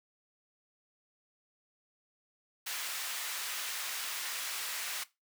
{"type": "high-pass noise", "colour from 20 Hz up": "pink", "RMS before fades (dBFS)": -38, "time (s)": [2.66, 5.04], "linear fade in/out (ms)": 10, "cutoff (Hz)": 1500, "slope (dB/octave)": 12, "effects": ["noise-tail reverb RT60 0.2 s tail -17 dB re dry"]}